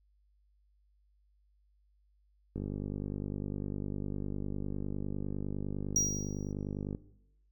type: click train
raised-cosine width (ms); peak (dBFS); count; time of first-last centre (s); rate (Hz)
3; -24; 220; 2.56-6.949; 49.9
type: tone with exponential decay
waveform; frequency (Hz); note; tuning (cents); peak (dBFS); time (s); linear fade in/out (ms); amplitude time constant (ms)
triangle; 5740; F8; +47; -21; 5.96-6.52; 2; 120
effects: noise-tail reverb RT60 0.8 s tail -17 dB re dry + added 50 Hz sine -66 dBFS peak until 7.51 s